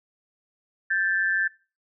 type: tone pair together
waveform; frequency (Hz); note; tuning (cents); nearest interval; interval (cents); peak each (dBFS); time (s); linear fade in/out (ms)
sine; 1568 / 1753.4; G6 / A6; 0 / -7; major second; 193; -24; 0.9-1.48; 10
effects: noise-tail reverb RT60 0.3 s tail -17 dB re dry